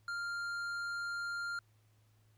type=tone with tanh clipping; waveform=sine; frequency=1396.9 Hz; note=F6; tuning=in tune; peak=-38 dBFS; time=0.08-1.59 s; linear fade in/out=2 ms; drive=10 dB; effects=added 107 Hz sine -66 dBFS peak until 2.37 s + pink hiss -75 dBFS RMS until 2.37 s